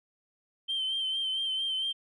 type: tone with vibrato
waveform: sine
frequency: 3119 Hz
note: G7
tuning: 9 cents flat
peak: -27 dBFS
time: 0.68-1.93 s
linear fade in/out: 20 ms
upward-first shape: sine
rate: 4.4 Hz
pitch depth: 35 cents each way
effects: tanh soft clip ceiling -25 dBFS